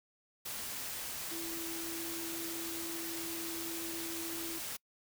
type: tone in noise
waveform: sine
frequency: 332.6 Hz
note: E4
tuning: 16 cents sharp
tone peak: -42 dBFS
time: 1.31-4.59 s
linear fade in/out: 10 ms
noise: white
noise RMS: -41 dBFS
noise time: 0.45-4.77 s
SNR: -4 dB
effects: noise-tail reverb RT60 0.1 s tail -26 dB re dry